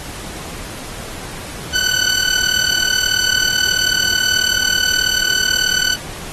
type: tone with amplitude modulation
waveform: 15% pulse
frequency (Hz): 1500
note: F#6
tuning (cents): +23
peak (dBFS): -4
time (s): 1.73-5.96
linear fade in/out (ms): 20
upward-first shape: sine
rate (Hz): 38.4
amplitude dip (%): 80
effects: pink hiss -31 dBFS RMS until 6.32 s + AAC 32 kbps